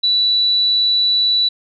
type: tone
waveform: sine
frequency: 3951 Hz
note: B7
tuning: in tune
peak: -12 dBFS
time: 0.03-1.49 s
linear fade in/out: 10 ms
effects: none